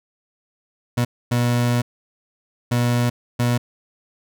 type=tone bursts at uneven times; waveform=30% pulse; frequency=120.9 Hz; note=B2; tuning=36 cents flat; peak=-14 dBFS; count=4; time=0.97-1.05 / 1.31-1.82 / 2.71-3.1 / 3.39-3.58 s; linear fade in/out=10 ms; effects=none